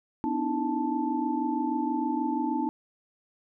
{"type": "tone cluster", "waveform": "sine", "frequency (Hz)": [249.6, 293.6, 319.9, 878], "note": ["B3", "D4", "D#4", "A5"], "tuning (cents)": [19, 0, 48, -4], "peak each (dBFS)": -31, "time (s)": [0.24, 2.69], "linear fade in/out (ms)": 0, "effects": []}